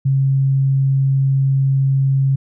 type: tone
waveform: sine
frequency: 135.6 Hz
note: C#3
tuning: 38 cents flat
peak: -12 dBFS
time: 0.05-2.36 s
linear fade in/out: 10 ms
effects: none